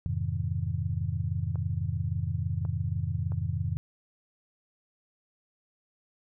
sine chord, F minor seventh, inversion none, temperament just, 87.31 / 104.77 / 130.96 / 157.15 Hz, F2 / Ab2 / C3 / Eb3, 0 / +16 / +2 / +18 cents, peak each -32 / -32 / -34 / -35 dBFS, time 0.06-3.77 s, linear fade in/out 0 ms
clicks, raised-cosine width 1 ms, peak -31 dBFS, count 3, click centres 1.557 / 2.651 / 3.32 s
effects none

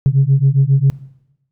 sine beating tone pair, 133.1 / 140.5 Hz, C3 / C#3, +30 / +24 cents, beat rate 7.4 Hz, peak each -11 dBFS, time 0.06-0.9 s, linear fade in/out 0 ms, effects noise-tail reverb RT60 0.9 s tail -20 dB re dry + tanh soft clip ceiling -4 dBFS

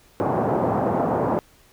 white band-pass noise, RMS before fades -22 dBFS, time 0.2-1.39 s, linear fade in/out 0 ms, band 100 to 860 Hz, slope 24 dB/octave, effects pink hiss -55 dBFS RMS until 1.72 s

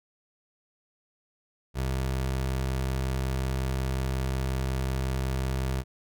25% pulse tone, 65.5 Hz, C2, 2 cents sharp, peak -23 dBFS, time 1.74-5.84 s, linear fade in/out 50 ms, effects none

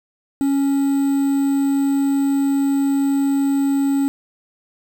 triangle tone with quantisation, 277.2 Hz, C#4, in tune, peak -13 dBFS, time 0.41-4.08 s, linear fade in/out 0 ms, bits 6, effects none

